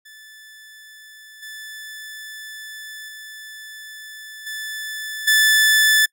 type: tone with level steps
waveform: sawtooth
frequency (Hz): 1747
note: A6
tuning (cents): -13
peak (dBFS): -38 / -30 / -32 / -24 / -9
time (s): 0.05-6.06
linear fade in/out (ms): 10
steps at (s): 1.42 / 3.08 / 4.46 / 5.27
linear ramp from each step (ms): 10
effects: noise-tail reverb RT60 0.1 s tail -25 dB re dry